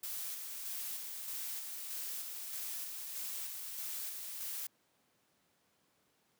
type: noise with tremolo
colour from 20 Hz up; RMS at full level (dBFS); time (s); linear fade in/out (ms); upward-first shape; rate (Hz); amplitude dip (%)
blue; -41; 0.03-4.67; 5; square; 1.6; 30
effects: pink hiss -74 dBFS RMS until 6.39 s + high-pass 150 Hz 12 dB/octave